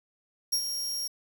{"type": "tone with ADSR envelope", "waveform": "sawtooth", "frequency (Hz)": 5588, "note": "F8", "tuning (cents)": 0, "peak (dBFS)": -20, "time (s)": [0.52, 1.08], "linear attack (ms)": 12, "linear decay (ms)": 76, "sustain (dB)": -8, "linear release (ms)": 11, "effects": ["8-bit"]}